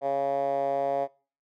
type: tone with band-pass filter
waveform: 10% pulse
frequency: 138.59 Hz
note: C#3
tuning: in tune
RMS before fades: -27 dBFS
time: 0.01-1.08 s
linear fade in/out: 50 ms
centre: 630 Hz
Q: 5.7
effects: noise-tail reverb RT60 0.4 s tail -23 dB re dry